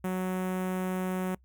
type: tone with notch filter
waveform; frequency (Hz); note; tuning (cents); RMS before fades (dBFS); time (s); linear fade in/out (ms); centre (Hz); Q
sawtooth; 185.1; F#3; +1; -31; 0.04-1.35; 5; 4500; 0.56
effects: noise-tail reverb RT60 0.1 s tail -24 dB re dry + added 63 Hz sine -58 dBFS peak until 1.44 s